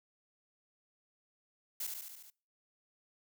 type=noise with echo; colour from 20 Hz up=blue; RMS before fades=-38 dBFS; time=1.8-1.87 s; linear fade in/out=5 ms; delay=72 ms; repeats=6; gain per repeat=-3 dB; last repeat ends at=2.302 s; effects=noise-tail reverb RT60 0.4 s tail -25 dB re dry